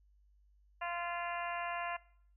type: harmonic tone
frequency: 345.9 Hz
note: F4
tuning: 17 cents flat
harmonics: 2 / 3 / 4 / 5 / 6 / 7 / 8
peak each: -40 / -41 / -46 / -44 / -49 / -49 / -47 dBFS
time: 0.81-1.97 s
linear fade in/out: 10 ms
effects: noise-tail reverb RT60 0.6 s tail -21 dB re dry + added 50 Hz sine -64 dBFS peak until 2.36 s